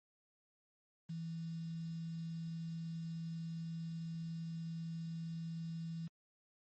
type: tone with quantisation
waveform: sine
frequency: 164.81 Hz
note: E3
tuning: in tune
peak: -40 dBFS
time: 1.09-6.08 s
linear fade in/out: 10 ms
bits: 10
effects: MP3 32 kbps